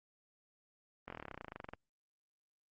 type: slowing click train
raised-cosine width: 0.5 ms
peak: -29 dBFS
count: 21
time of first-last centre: 1.08-1.735 s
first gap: 22 ms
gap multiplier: 1.04
effects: Opus 24 kbps